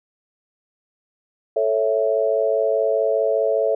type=chord; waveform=sine; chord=A major; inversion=none; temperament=equal; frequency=440 / 554.4 / 659.3 Hz; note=A4 / C#5 / E5; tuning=0 / 0 / 0 cents; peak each=-21 dBFS; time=1.56-3.75 s; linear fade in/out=5 ms; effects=none